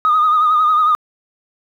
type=tone with vibrato; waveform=sine; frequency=1239 Hz; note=D#6; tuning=8 cents flat; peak=-9 dBFS; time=0.05-0.95 s; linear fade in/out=0 ms; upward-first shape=sine; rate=11 Hz; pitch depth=50 cents each way; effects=tanh soft clip ceiling -7 dBFS + 8-bit